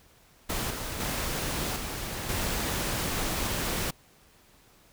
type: noise with level steps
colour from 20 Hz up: pink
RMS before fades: -31 / -35 / -31 / -35 / -30 dBFS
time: 0.49-3.91 s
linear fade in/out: 10 ms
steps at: 0.7 / 1 / 1.76 / 2.29 s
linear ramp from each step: 2 ms
effects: pink hiss -59 dBFS RMS until 4.92 s